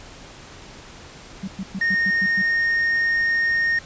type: tone bursts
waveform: sine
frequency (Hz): 191.9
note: G3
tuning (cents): -37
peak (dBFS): -25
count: 7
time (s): 1.43-2.419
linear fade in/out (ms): 5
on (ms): 47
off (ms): 110
type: tone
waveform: triangle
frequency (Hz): 1846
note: A#6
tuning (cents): -17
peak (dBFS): -16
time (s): 1.81-3.79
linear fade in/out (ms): 5
effects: pink hiss -42 dBFS RMS until 3.85 s + resampled to 16000 Hz